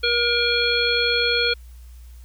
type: harmonic tone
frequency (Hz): 475.9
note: A#4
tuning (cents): +36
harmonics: 1 / 3 / 5 / 7 / 9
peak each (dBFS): -24 / -24 / -24 / -24 / -24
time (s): 0.03-1.54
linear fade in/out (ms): 10
effects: added 60 Hz sine -39 dBFS peak until 2.24 s + white hiss -57 dBFS RMS until 2.24 s